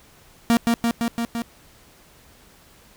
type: tone with echo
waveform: 45% pulse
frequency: 233.1 Hz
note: A#3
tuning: in tune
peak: -14 dBFS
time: 0.5-0.57 s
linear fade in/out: 0 ms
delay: 170 ms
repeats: 5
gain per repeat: -2 dB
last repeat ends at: 1.42 s
effects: pink hiss -52 dBFS RMS until 2.96 s